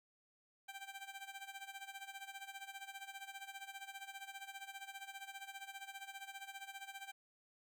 15% pulse tone with tremolo, 784 Hz, G5, in tune, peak -39 dBFS, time 0.68-7.12 s, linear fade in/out 10 ms, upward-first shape sine, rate 15 Hz, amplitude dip 80%, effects none

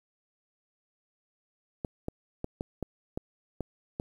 clicks, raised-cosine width 2 ms, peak -19 dBFS, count 8, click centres 1.848 / 2.084 / 2.444 / 2.609 / 2.827 / 3.175 / 3.607 / 3.999 s, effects 9-bit

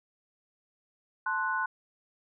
sine chord, F# diminished, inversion first, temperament equal, 880 / 1046.5 / 1480 Hz, A5 / C6 / F#6, 0 / 0 / 0 cents, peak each -35 / -32 / -30 dBFS, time 1.26-1.66 s, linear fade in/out 5 ms, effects none

